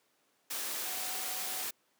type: tone in noise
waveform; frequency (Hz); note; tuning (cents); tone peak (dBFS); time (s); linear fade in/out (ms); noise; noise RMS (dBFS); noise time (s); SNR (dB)
sine; 748; F#5; +19; -48; 0.85-1.64; 10; white; -37; 0.5-1.71; -14
effects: pink hiss -72 dBFS RMS until 1.99 s + high-pass 300 Hz 12 dB/octave